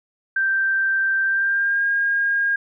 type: tone with pitch glide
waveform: sine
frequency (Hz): 1568 to 1621.4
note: G6 to G#6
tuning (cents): 0 to -42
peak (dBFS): -17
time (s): 0.36-2.56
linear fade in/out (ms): 5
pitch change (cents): +58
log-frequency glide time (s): 1.24-1.85
effects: none